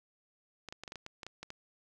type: clicks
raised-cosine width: 0.2 ms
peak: -26 dBFS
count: 11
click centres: 0.687 / 0.725 / 0.836 / 0.878 / 0.921 / 0.957 / 1.064 / 1.232 / 1.266 / 1.43 / 1.504 s
effects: none